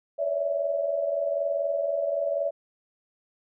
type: tone cluster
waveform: sine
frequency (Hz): 551 / 572 / 656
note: C#5 / D5 / E5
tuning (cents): -11 / -46 / -9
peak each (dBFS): -35 / -26 / -29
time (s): 0.18-2.51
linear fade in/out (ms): 20
effects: none